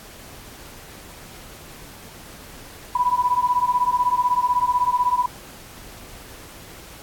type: beating tone pair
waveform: sine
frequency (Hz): 980 / 996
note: B5 / B5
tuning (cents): -14 / +14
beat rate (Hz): 16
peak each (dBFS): -20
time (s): 2.95-5.26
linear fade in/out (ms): 5
effects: pink hiss -42 dBFS RMS until 7.02 s + AAC 64 kbps